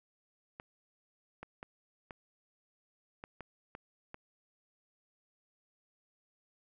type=clicks; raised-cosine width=0.5 ms; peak=-29 dBFS; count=8; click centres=0.599 / 1.43 / 1.629 / 2.108 / 3.239 / 3.407 / 3.751 / 4.144 s; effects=none